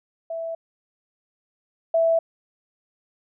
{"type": "tone pair in turn", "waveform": "sine", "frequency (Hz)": [659.3, 659.3], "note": ["E5", "E5"], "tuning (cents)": [0, 0], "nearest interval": "unison", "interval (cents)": 0, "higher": "neither", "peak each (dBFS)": [-27, -16], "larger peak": "second", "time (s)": [[0.3, 0.55], [1.94, 2.19]], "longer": "neither", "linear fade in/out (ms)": 5, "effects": []}